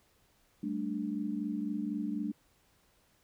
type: chord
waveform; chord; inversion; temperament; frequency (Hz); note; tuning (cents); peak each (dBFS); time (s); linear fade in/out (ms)
sine; G suspended second; none; equal; 196 / 220 / 293.7; G3 / A3 / D4; 0 / 0 / 0; -38 / -36 / -36; 0.63-2.32; 5
effects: pink hiss -69 dBFS RMS until 3.23 s